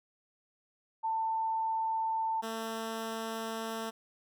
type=tone pair in turn; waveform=sine / 10% pulse; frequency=892 / 224.3 Hz; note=A5 / A3; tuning=+23 / +34 cents; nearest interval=2 octaves; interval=2389 cents; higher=first; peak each=-29 / -27 dBFS; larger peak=second; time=1.03-2.42 / 2.42-3.91 s; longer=second; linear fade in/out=20 ms; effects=none